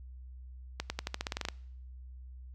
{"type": "accelerating click train", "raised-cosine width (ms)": 0.2, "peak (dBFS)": -16, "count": 12, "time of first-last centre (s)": [0.8, 1.486], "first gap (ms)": 100, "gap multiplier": 0.9, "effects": ["noise-tail reverb RT60 0.7 s tail -24 dB re dry", "added 63 Hz sine -45 dBFS peak until 2.54 s"]}